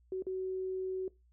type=tone with dropouts; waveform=sine; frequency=375.2 Hz; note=F#4; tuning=24 cents sharp; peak=-33 dBFS; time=0.12-1.08 s; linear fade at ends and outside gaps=2 ms; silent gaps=0.223-0.267 s; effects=noise-tail reverb RT60 0.2 s tail -20 dB re dry + added 60 Hz sine -63 dBFS peak until 1.32 s